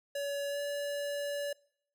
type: tone with pitch glide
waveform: square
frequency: 567 to 573.9 Hz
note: C#5 to D5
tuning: +39 to -40 cents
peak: -34 dBFS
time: 0.15-1.53 s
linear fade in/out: 5 ms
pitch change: +21 cents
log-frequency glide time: 0.49-0.59 s
effects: noise-tail reverb RT60 0.6 s tail -24 dB re dry